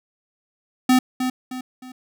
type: tone with echo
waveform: square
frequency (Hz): 255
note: C4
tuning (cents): -44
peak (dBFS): -13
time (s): 0.89-0.99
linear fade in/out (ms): 5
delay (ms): 310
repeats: 3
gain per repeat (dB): -8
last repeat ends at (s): 1.92
effects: none